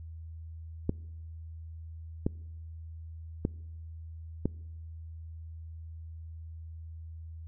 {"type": "clicks", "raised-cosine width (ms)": 3, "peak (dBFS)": -14, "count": 4, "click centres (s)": [0.894, 2.265, 3.451, 4.456], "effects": ["noise-tail reverb RT60 1.0 s tail -25 dB re dry", "added 81 Hz sine -41 dBFS peak until 7.47 s"]}